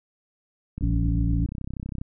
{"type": "click train", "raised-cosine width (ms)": 5, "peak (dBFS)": -20, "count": 41, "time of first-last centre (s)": [0.78, 2.015], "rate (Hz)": 32.4}
{"type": "harmonic tone", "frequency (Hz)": 56.7, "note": "A#1", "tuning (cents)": -47, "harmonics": [1, 2, 3, 5], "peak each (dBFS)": [-23, -26, -28, -30], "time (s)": [0.82, 1.46], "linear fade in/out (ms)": 5}
{"effects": []}